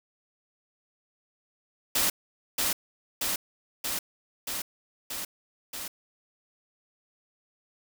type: noise with echo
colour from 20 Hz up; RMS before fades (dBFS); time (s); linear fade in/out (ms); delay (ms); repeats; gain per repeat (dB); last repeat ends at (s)
white; -25; 1.95-2.1; 5; 630; 6; -2; 5.88
effects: none